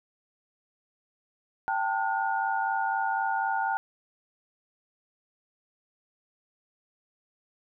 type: tone cluster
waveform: sine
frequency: 785 / 889 / 1442 Hz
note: G5 / A5 / F#6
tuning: +2 / +18 / -45 cents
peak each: -29 / -29 / -31 dBFS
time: 1.68-3.77 s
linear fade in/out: 0 ms
effects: none